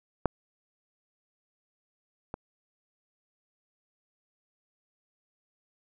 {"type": "clicks", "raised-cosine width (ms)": 1, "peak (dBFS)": [-9, -21], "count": 2, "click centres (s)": [0.257, 2.341], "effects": []}